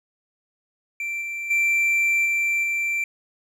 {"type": "tone with level steps", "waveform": "triangle", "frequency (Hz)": 2349, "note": "D7", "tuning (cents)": 0, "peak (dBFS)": [-24, -26, -16, -18, -20], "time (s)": [1, 3.04], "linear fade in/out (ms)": 2, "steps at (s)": [1.21, 1.5, 2.25, 2.63], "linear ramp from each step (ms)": 10, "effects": []}